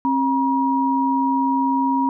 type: tone pair together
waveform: sine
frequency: 268 / 956 Hz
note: C4 / A#5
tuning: +42 / +43 cents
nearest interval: octave + minor seventh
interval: 2201 cents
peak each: -19 dBFS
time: 0.05-2.09 s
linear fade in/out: 0 ms
effects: none